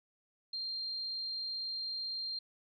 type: tone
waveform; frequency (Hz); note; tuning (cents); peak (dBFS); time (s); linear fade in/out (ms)
sine; 4186; C8; 0; -36; 0.53-2.39; 5
effects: none